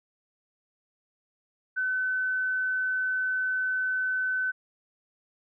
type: tone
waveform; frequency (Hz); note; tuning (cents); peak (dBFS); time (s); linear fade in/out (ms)
sine; 1515; F#6; +40; -25; 1.76-4.52; 20
effects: none